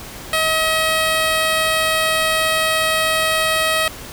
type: tone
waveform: 10% pulse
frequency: 637 Hz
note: D#5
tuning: 41 cents sharp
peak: -7 dBFS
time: 0.33-3.88 s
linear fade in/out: 2 ms
effects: pink hiss -34 dBFS RMS until 4.12 s